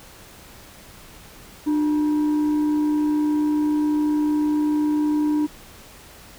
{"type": "tone with frequency modulation", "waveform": "sine", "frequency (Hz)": 300, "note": "D4", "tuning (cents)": 37, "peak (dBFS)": -16, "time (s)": [1.66, 5.47], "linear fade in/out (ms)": 20, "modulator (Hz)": 660, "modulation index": 0.25, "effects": ["tanh soft clip ceiling -15 dBFS", "pink hiss -45 dBFS RMS until 6.38 s"]}